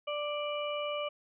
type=harmonic tone; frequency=589 Hz; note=D5; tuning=5 cents sharp; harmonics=1 / 2 / 4 / 5; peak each=-34 / -39 / -42 / -41 dBFS; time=0.07-1.09 s; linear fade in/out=10 ms; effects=none